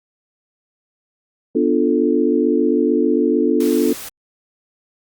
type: chord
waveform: sine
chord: B half-diminished seventh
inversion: none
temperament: equal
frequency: 246.9 / 293.7 / 349.2 / 440 Hz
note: B3 / D4 / F4 / A4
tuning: 0 / 0 / 0 / 0 cents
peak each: -19 / -18 / -19 / -19 dBFS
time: 1.55-3.93 s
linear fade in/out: 5 ms
type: noise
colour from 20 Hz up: white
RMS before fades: -32 dBFS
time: 3.6-4.09 s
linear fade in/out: 5 ms
effects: Opus 32 kbps